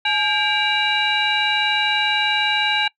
sine tone cluster, 848 / 1605 / 2331 / 2829 / 3908 Hz, G#5 / G6 / D7 / F7 / B7, +36 / +40 / -14 / +22 / -19 cents, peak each -23 dBFS, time 0.05-2.88 s, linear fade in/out 5 ms, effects noise-tail reverb RT60 0.1 s tail -22 dB re dry + tanh soft clip ceiling -7 dBFS

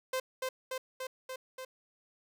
sawtooth tone with echo, 518 Hz, C5, 17 cents flat, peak -27 dBFS, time 0.13-0.2 s, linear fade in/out 5 ms, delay 290 ms, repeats 5, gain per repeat -2 dB, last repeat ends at 1.65 s, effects none

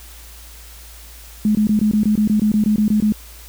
sine tone bursts, 212.2 Hz, G#3, 38 cents sharp, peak -12 dBFS, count 14, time 1.45-3.123 s, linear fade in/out 2 ms, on 100 ms, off 21 ms, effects added 57 Hz sine -39 dBFS peak until 3.48 s + white hiss -42 dBFS RMS until 3.48 s

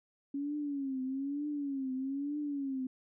sine tone with vibrato, 277.2 Hz, C#4, in tune, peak -33 dBFS, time 0.34-2.87 s, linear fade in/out 5 ms, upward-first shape triangle, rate 1.1 Hz, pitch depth 130 cents each way, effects none

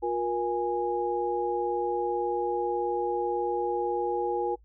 sine tone cluster, 356.7 / 474.9 / 827 Hz, F4 / A#4 / G#5, +37 / +32 / -8 cents, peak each -30 dBFS, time 0.02-4.56 s, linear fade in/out 20 ms, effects noise-tail reverb RT60 0.1 s tail -23 dB re dry + added 54 Hz sine -54 dBFS peak until 4.64 s

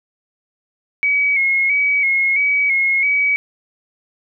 sine tone with vibrato, 2217 Hz, C#7, in tune, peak -13 dBFS, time 1.03-3.36 s, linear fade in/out 0 ms, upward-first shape square, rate 1.5 Hz, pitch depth 43 cents each way, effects none

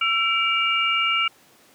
sine tone cluster, 1340 / 2318 / 2828 Hz, E6 / D7 / F7, +28 / -23 / +21 cents, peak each -23 dBFS, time 0.01-1.28 s, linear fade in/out 5 ms, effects pink hiss -54 dBFS RMS until 1.74 s + high-pass 200 Hz 12 dB/octave

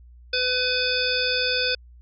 harmonic tone, 503 Hz, B4, 32 cents sharp, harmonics 1 / 3 / 5 / 7 / 9 / 10, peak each -28 / -28 / -28 / -28 / -28 / -28 dBFS, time 0.33-1.75 s, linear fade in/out 5 ms, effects added 60 Hz sine -45 dBFS peak until 2.01 s

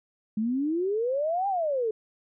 sine exponential two-way sweep, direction up then down, 208.7 to 813 to 424.2 Hz, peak -24 dBFS, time 0.37-1.91 s, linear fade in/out 5 ms, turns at 1.48 s, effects none

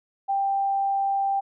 sine tone, 788 Hz, G5, 9 cents sharp, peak -21 dBFS, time 0.28-1.41 s, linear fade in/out 20 ms, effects none

